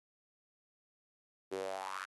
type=tone with high-pass filter sweep; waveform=sawtooth; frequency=95.4 Hz; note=G2; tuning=47 cents flat; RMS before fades=-41 dBFS; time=1.51-2.06 s; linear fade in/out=20 ms; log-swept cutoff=370 to 1500 Hz; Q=4.8; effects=AAC 32 kbps